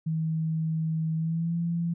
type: tone with pitch glide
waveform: sine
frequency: 160 to 169.42 Hz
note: D#3 to E3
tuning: +49 to +48 cents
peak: -25 dBFS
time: 0.06-1.94 s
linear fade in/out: 10 ms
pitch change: +99 cents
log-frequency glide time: 1.16-1.56 s
effects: none